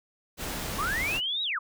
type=noise; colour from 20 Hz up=pink; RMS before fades=-34 dBFS; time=0.37-1.21 s; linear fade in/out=50 ms
type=linear two-way sweep; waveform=sine; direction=up then down; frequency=1048 to 3903 to 1048 Hz; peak=-27 dBFS; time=0.78-1.59 s; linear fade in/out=10 ms; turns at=1.43 s
effects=none